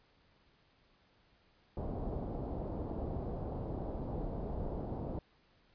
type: low-pass noise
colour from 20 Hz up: pink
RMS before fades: -39 dBFS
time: 1.77-5.19 s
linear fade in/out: 2 ms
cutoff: 750 Hz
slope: 24 dB/octave
effects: pink hiss -69 dBFS RMS until 5.74 s + resampled to 11025 Hz